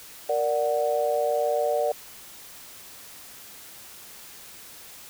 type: chord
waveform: sine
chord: Bb augmented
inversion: none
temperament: equal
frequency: 466.2 / 587.3 / 740 Hz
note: Bb4 / D5 / F#5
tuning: 0 / 0 / 0 cents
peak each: -27 / -24 / -28 dBFS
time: 0.29-1.92 s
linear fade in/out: 5 ms
effects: white hiss -45 dBFS RMS until 5.09 s